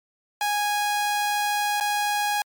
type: tone with dropouts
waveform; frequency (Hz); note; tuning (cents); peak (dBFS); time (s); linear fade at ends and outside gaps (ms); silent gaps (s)
sawtooth; 827; G#5; -8; -18; 0.41-2.42; 2; 1.801-1.808
effects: MP3 96 kbps